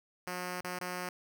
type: tone with dropouts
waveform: 5% pulse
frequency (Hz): 180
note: F#3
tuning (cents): -47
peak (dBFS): -25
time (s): 0.27-1.09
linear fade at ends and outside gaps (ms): 2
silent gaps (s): 0.609-0.644 / 0.788-0.811
effects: none